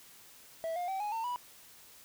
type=tone with pitch steps; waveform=triangle; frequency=654 / 709.1 / 768.8 / 833.6 / 903.8 / 979.9 Hz; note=E5 / F5 / G5 / G#5 / A5 / B5; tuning=-14 / +26 / -34 / +6 / +46 / -14 cents; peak=-31 dBFS; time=0.64-1.36 s; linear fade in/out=0 ms; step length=120 ms; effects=white hiss -56 dBFS RMS until 2.04 s